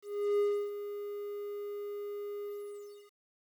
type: tone with ADSR envelope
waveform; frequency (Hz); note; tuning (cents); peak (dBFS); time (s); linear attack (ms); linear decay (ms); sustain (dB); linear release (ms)
triangle; 410; G#4; -22; -23; 0.02-3.13; 370; 310; -12; 680
effects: 10-bit